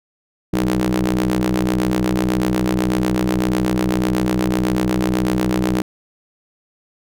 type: ring-modulated tone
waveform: sawtooth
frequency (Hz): 61.74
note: B1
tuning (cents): 0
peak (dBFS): -9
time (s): 0.53-5.82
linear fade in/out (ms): 5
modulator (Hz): 251
effects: none